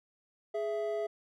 triangle tone pair together, 417.7 / 663 Hz, G#4 / E5, +10 / +10 cents, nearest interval minor sixth, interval 800 cents, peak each -32 / -32 dBFS, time 0.54-1.07 s, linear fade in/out 10 ms, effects none

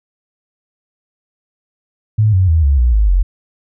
sine tone with pitch steps, 107.7 / 93.22 / 80.68 / 69.83 / 60.44 / 52.32 / 45.28 Hz, A2 / F#2 / E2 / C#2 / B1 / G#1 / F#1, -37 / +13 / -37 / +13 / -37 / +14 / -37 cents, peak -8 dBFS, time 2.18-3.23 s, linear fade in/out 10 ms, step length 150 ms, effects none

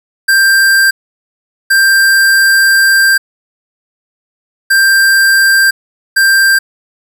square tone bursts at uneven times, 1581 Hz, G6, 14 cents sharp, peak -6 dBFS, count 4, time 0.28-0.91 / 1.7-3.18 / 4.7-5.71 / 6.16-6.59 s, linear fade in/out 10 ms, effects 7-bit

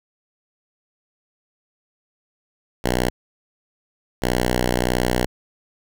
5% pulse tone pair in turn, 61.5 / 61.5 Hz, B1 / B1, -7 / -7 cents, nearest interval unison, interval 0 cents, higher neither, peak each -7 dBFS, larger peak neither, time 2.84-3.1 / 4.22-5.26 s, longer second, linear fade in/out 5 ms, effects none

